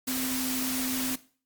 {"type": "tone in noise", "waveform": "sine", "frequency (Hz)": 258.4, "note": "C4", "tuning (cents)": -21, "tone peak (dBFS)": -31, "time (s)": [0.07, 1.16], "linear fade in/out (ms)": 10, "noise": "white", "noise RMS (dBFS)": -32, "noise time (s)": [0.07, 1.16], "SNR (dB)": -2, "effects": ["noise-tail reverb RT60 0.4 s tail -17 dB re dry", "Opus 48 kbps"]}